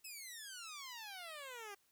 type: exponential sweep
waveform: 10% pulse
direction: down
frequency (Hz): 2637 to 390.4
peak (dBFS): -39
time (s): 0.04-1.75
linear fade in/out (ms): 10
effects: white hiss -75 dBFS RMS until 1.91 s